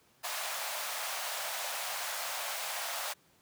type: high-pass noise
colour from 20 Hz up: pink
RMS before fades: -37 dBFS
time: 0.23-3.14 s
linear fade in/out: 20 ms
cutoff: 590 Hz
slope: 48 dB/octave
effects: pink hiss -66 dBFS RMS until 3.41 s + high-pass 100 Hz 12 dB/octave